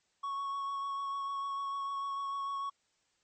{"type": "tone with vibrato", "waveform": "triangle", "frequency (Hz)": 1108.7, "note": "C#6", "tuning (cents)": 0, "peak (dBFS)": -32, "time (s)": [0.23, 2.7], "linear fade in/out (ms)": 10, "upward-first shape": "triangle", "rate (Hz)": 6.7, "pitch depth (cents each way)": 16, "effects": ["white hiss -75 dBFS RMS until 3.23 s", "MP3 32 kbps"]}